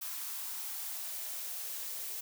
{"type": "noise with high-pass filter sweep", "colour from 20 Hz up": "blue", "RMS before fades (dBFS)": -40, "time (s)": [0.01, 2.21], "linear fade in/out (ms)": 10, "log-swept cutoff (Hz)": [1100, 390], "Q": 2.4, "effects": []}